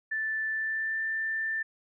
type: tone with pitch glide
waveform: sine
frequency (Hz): 1760 to 1779.4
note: A6 to A6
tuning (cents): 0 to +19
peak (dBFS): -28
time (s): 0.11-1.63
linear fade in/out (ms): 10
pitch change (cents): +19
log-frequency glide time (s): 0.5-1.03
effects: none